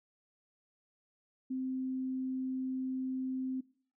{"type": "tone", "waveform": "sine", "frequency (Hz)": 260, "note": "C4", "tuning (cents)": -11, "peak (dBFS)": -33, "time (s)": [1.5, 3.61], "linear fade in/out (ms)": 10, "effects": ["noise-tail reverb RT60 0.5 s tail -21 dB re dry"]}